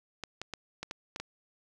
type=clicks; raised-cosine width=0.2 ms; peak=-20 dBFS; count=7; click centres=0.237 / 0.416 / 0.537 / 0.83 / 0.911 / 1.161 / 1.2 s; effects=none